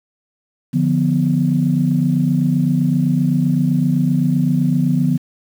sine chord, B diminished, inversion first, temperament equal, 146.83 / 174.61 / 246.9 Hz, D3 / F3 / B3, 0 / 0 / 0 cents, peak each -17 dBFS, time 0.73-5.18 s, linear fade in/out 20 ms, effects tanh soft clip ceiling -3 dBFS + 7-bit

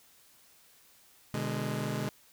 sawtooth chord, G# diminished, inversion first, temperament just, 124.59 / 149.51 / 207.7 Hz, B2 / D3 / G#3, +16 / +31 / 0 cents, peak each -32 dBFS, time 1.34-2.09 s, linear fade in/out 0 ms, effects white hiss -61 dBFS RMS until 2.32 s

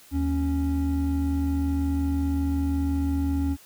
triangle tone pair together, 77.25 / 277.2 Hz, D#2 / C#4, -12 / 0 cents, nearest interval octave + minor seventh, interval 2212 cents, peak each -23 dBFS, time 0.11-3.57 s, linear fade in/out 50 ms, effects white hiss -52 dBFS RMS until 3.65 s

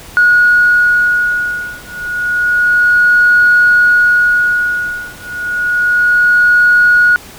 sine beating tone pair, 1451 / 1451.3 Hz, F#6 / F#6, -34 / -34 cents, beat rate 0.3 Hz, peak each -10 dBFS, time 0.17-7.16 s, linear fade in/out 0 ms, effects tanh soft clip ceiling 0 dBFS + pink hiss -34 dBFS RMS until 7.38 s

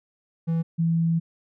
triangle / sine tone pair in turn, 164.81 / 165.63 Hz, E3 / E3, 0 / +9 cents, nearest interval unison, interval 9 cents, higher second, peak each -19 dBFS, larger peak neither, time 0.47-0.63 / 0.78-1.2 s, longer second, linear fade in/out 20 ms, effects none

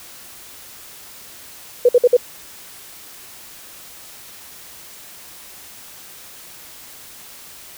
sine tone bursts, 489.8 Hz, B4, 14 cents flat, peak -7 dBFS, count 4, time 1.85-2.168 s, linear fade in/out 5 ms, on 39 ms, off 54 ms, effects white hiss -40 dBFS RMS until 7.77 s

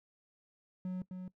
triangle tone with echo, 183.8 Hz, F#3, 11 cents flat, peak -33 dBFS, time 0.85-1.02 s, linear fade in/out 2 ms, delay 260 ms, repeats 1, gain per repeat -5 dB, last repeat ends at 1.28 s, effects noise-tail reverb RT60 0.1 s tail -19 dB re dry

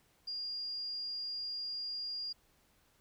sine tone, 4822 Hz, D8, 45 cents sharp, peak -37 dBFS, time 0.27-2.33 s, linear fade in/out 10 ms, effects pink hiss -70 dBFS RMS until 3 s

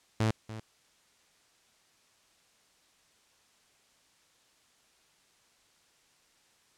sawtooth tone with echo, 110 Hz, A2, in tune, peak -21 dBFS, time 0.2-0.31 s, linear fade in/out 5 ms, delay 290 ms, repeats 1, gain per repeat -14 dB, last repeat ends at 0.6 s, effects white hiss -66 dBFS RMS until 6.77 s + low-pass 8000 Hz 12 dB/octave

